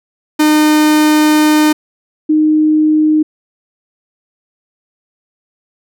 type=tone pair in turn; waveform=45% pulse / sine; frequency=304.8 / 308.2 Hz; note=D#4 / D#4; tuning=-36 / -16 cents; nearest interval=unison; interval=20 cents; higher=second; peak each=-7 dBFS; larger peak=neither; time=0.39-1.73 / 2.29-3.23 s; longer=first; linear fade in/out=10 ms; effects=none